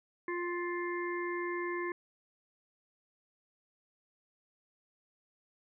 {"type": "harmonic tone", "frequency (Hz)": 350.3, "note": "F4", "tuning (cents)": 5, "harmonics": [1, 3, 5, 6], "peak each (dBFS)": [-35, -40, -42, -43], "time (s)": [0.28, 1.92], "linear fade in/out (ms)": 2, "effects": []}